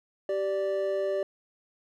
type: tone pair together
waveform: triangle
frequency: 388.5 / 587.3 Hz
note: G4 / D5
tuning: -16 / 0 cents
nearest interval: perfect fifth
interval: 716 cents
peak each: -28 / -26 dBFS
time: 0.29-1.23 s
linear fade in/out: 2 ms
effects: none